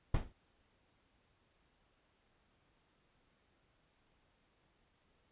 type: noise with exponential decay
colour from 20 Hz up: brown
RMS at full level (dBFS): -27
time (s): 0.14-0.33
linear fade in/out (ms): 5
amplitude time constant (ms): 41
effects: pink hiss -74 dBFS RMS until 5.31 s + resampled to 8000 Hz